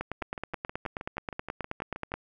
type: two click trains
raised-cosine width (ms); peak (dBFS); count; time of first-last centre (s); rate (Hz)
0.5; -22 / -17; 13 / 21; 0.22-2.119 / 0.01-2.14; 6.32 / 9.39
effects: none